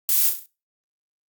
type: noise with echo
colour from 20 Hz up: violet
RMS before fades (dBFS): -19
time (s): 0.09-0.29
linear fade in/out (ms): 0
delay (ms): 34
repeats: 5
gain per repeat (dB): -6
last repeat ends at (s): 0.46
effects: noise-tail reverb RT60 0.3 s tail -20 dB re dry + Opus 48 kbps